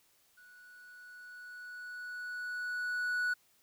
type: tone with level ramp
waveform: triangle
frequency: 1473 Hz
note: F#6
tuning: 8 cents flat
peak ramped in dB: -54 to -27 dBFS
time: 0.37-3.34 s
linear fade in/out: 10 ms
effects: white hiss -69 dBFS RMS until 3.62 s